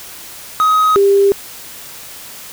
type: tone pair in turn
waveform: triangle / sine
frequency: 1262 / 397.5 Hz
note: D#6 / G4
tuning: +24 / +24 cents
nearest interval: octave + minor sixth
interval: 2000 cents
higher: first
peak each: -7 dBFS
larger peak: neither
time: 0.6-0.96 / 0.96-1.32 s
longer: neither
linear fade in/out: 0 ms
effects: white hiss -33 dBFS RMS until 2.52 s